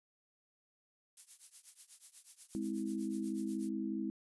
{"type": "noise with tremolo", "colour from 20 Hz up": "violet", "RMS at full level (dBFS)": -47, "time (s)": [1.17, 3.69], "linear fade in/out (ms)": 2, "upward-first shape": "triangle", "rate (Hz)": 8.2, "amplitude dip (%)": 95}
{"type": "chord", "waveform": "sine", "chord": "Ab augmented", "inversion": "none", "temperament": "just", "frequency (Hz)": [207.7, 259.6, 324.5], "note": ["Ab3", "C4", "E4"], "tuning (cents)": [0, -13, -27], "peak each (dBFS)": [-39, -41, -39], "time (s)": [2.55, 4.1], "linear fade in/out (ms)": 0}
{"effects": ["resampled to 24000 Hz"]}